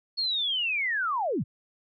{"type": "linear sweep", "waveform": "sine", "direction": "down", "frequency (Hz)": [4378, 77.78], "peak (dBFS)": -25, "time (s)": [0.17, 1.44], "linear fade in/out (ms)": 20, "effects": []}